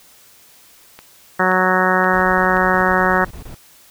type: click train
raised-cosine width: 0.3 ms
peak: -20 dBFS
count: 4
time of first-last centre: 0.99-2.569 s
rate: 1.9 Hz
type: harmonic tone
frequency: 185 Hz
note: F#3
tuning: in tune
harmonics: 1 / 2 / 3 / 4 / 5 / 6 / 7 / 8 / 9 / 10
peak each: -22 / -22 / -22 / -22 / -22 / -22 / -22 / -22 / -22 / -22 dBFS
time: 1.39-3.25 s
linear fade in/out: 10 ms
type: noise bursts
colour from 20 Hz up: brown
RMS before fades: -33 dBFS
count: 12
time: 2.13-3.549 s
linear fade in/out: 5 ms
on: 99 ms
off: 21 ms
effects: white hiss -48 dBFS RMS until 3.9 s